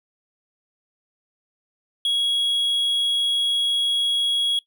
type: tone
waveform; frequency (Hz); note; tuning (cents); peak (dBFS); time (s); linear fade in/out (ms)
triangle; 3322; G#7; 0; -17; 2.05-4.59; 2
effects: noise-tail reverb RT60 0.1 s tail -20 dB re dry